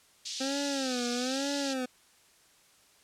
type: band-pass noise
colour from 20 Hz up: white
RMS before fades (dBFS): -38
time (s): 0.25-1.74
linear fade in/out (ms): 10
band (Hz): 3300 to 6000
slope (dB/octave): 24
type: tone with vibrato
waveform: 25% pulse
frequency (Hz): 261.6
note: C4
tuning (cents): 0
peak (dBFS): -27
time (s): 0.4-1.86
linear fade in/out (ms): 10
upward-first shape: sine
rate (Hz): 1.1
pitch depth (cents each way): 140
effects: white hiss -62 dBFS RMS until 3.03 s + low-pass 10000 Hz 12 dB/octave